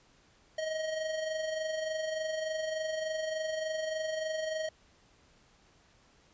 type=tone with amplitude modulation; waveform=square; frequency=630 Hz; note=D#5; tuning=21 cents sharp; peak=-31 dBFS; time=0.58-4.69 s; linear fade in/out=5 ms; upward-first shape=sine; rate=23.4 Hz; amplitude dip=45%; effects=pink hiss -64 dBFS RMS until 6.33 s + resampled to 16000 Hz